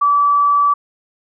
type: tone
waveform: sine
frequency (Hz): 1153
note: D6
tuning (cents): -32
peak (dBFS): -10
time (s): 0.01-0.74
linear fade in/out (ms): 10
effects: none